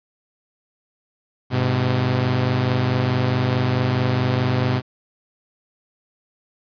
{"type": "tone pair together", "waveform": "sawtooth", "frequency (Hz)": [102.3, 126.95], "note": ["G#2", "B2"], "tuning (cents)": [-26, 48], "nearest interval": "major third", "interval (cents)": 374, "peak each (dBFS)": [-19, -15], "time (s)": [1.5, 4.82], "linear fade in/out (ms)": 50, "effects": ["resampled to 11025 Hz", "8-bit"]}